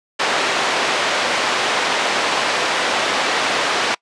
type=band-pass noise; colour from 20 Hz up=pink; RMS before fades=-19 dBFS; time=0.19-3.95 s; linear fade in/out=10 ms; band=530 to 4200 Hz; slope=12 dB/octave; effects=noise-tail reverb RT60 0.1 s tail -24 dB re dry + resampled to 22050 Hz